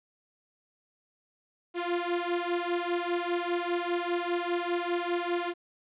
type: beating tone pair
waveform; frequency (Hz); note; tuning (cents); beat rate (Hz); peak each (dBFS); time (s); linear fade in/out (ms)
sawtooth; 346.2 / 351.2; F4 / F4; -15 / +10; 5; -27; 1.74-5.54; 50
effects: resampled to 8000 Hz + 10-bit